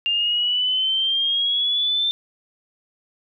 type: exponential sweep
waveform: sine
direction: up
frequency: 2794 to 3578 Hz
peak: -18 dBFS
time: 0.06-2.11 s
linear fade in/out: 0 ms
effects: none